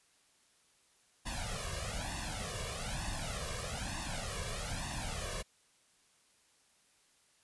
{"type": "noise with flanger", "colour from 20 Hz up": "pink", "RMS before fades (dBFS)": -39, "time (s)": [1.25, 5.43], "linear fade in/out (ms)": 20, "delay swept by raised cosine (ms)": [1.1, 1.79], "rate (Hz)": 1.1, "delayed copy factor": 0.95, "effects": ["white hiss -69 dBFS RMS until 7.43 s", "resampled to 24000 Hz"]}